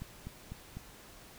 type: click train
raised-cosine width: 5 ms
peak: -29 dBFS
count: 4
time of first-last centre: 0.02-0.77 s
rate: 4 Hz
effects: pink hiss -54 dBFS RMS until 1.38 s